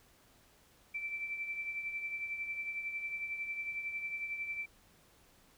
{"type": "tone with tremolo", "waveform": "sine", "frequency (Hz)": 2334, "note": "D7", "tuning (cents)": -11, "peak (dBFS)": -34, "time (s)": [0.94, 4.66], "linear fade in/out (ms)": 10, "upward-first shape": "triangle", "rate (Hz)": 11, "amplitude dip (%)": 60, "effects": ["pink hiss -65 dBFS RMS until 5.57 s"]}